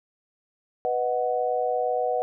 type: chord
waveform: sine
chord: B major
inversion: none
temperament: equal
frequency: 493.9 / 622.3 / 740 Hz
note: B4 / D#5 / F#5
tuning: 0 / 0 / 0 cents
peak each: -26 / -29 / -26 dBFS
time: 0.85-2.22 s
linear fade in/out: 0 ms
effects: none